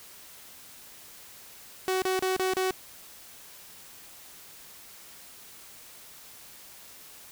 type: tone bursts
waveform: sawtooth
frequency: 374.8 Hz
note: F#4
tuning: 22 cents sharp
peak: -21 dBFS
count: 5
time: 1.88-2.708 s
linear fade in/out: 0 ms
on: 140 ms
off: 32 ms
effects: white hiss -49 dBFS RMS until 7.31 s